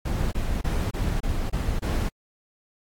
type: noise bursts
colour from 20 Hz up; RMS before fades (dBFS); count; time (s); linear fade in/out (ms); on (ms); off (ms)
brown; -25; 7; 0.05-2.09; 10; 270; 25
effects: AAC 64 kbps